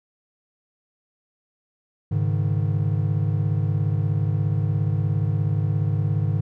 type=chord; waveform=triangle; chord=Ab suspended fourth; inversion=none; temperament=equal; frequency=103.83 / 138.59 / 155.56 Hz; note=Ab2 / Db3 / Eb3; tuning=0 / 0 / 0 cents; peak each=-20 / -24 / -23 dBFS; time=2.11-6.41 s; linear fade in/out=10 ms; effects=none